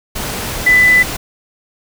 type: tone in noise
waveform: sine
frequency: 1997 Hz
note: B6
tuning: 19 cents sharp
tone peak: -6 dBFS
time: 0.66-1.03 s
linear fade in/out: 10 ms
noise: pink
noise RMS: -22 dBFS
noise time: 0.15-1.17 s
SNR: +13 dB
effects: none